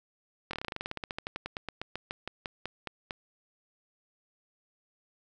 slowing click train, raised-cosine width 0.3 ms, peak -19 dBFS, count 29, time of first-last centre 0.51-3.108 s, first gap 23 ms, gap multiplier 1.09, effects none

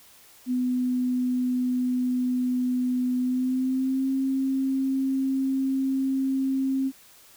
sine tone with pitch glide, 250.7 to 267.1 Hz, B3 to C4, +26 to +36 cents, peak -22 dBFS, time 0.46-6.92 s, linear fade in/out 50 ms, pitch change +110 cents, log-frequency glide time 3.18-4.09 s, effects white hiss -53 dBFS RMS until 7.36 s

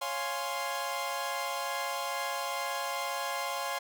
sawtooth chord, Db major seventh, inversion none, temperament equal, 554.4 / 698.5 / 830.6 / 1046.5 Hz, Db5 / F5 / Ab5 / C6, 0 / 0 / 0 / 0 cents, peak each -35 / -35 / -35 / -32 dBFS, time 0.01-3.79 s, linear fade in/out 10 ms, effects none

